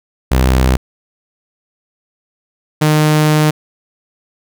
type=tone pair in turn; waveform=sawtooth; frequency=64.3 / 152.93 Hz; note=C2 / D#3; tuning=-30 / -30 cents; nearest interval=octave + minor third; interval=1500 cents; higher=second; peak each=-5 dBFS; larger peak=neither; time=0.31-0.77 / 2.81-3.51 s; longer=second; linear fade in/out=10 ms; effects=none